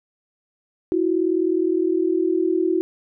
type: tone pair together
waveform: sine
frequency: 329 / 368.7 Hz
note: E4 / F#4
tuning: -3 / -6 cents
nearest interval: major second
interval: 197 cents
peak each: -20 dBFS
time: 0.92-2.81 s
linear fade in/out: 0 ms
effects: none